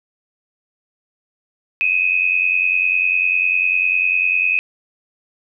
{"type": "tone pair together", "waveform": "sine", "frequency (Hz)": [2489, 2579], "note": ["D#7", "E7"], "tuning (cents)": [0, -39], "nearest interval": "minor second", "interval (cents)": 61, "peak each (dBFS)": -17, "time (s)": [1.81, 4.59], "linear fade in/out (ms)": 0, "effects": []}